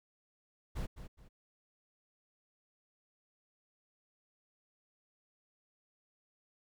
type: noise with echo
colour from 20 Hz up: brown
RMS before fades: -37 dBFS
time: 0.75-0.87 s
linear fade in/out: 20 ms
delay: 210 ms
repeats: 2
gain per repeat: -10 dB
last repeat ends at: 1.29 s
effects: none